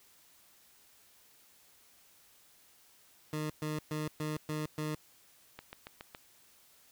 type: tone bursts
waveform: 20% pulse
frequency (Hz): 153.2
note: D#3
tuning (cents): -27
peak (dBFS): -29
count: 6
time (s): 3.33-4.95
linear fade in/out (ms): 2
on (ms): 170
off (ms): 120
type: click train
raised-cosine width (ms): 0.3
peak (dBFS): -28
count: 5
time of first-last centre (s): 5.59-6.149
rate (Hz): 7.16
effects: white hiss -63 dBFS RMS until 6.91 s